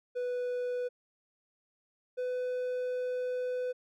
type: tone pair in turn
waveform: triangle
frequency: 493.9 / 500.8 Hz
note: B4 / B4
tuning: 0 / +24 cents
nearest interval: unison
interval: 24 cents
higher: second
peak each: -29 / -29 dBFS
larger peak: neither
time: 0.15-0.89 / 2.17-3.73 s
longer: second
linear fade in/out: 20 ms
effects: none